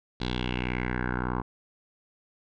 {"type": "tone with low-pass filter sweep", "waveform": "10% pulse", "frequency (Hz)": 61.74, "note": "B1", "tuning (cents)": 0, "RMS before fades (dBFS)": -30, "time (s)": [0.2, 1.42], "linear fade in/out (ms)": 10, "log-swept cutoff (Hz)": [4000, 1100], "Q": 4.2, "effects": []}